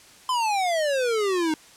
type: exponential sweep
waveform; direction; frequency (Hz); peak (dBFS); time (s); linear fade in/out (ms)
square; down; 1038 to 304.4; -22; 0.29-1.54; 2
effects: white hiss -50 dBFS RMS until 1.76 s + low-pass 9000 Hz 12 dB/octave